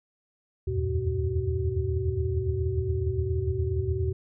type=tone cluster; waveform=sine; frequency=77 / 84.1 / 94 / 118.6 / 378.7 Hz; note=D#2 / E2 / F#2 / A#2 / F#4; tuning=-17 / +35 / +28 / +30 / +40 cents; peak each=-31 dBFS; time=0.67-4.13 s; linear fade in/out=10 ms; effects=none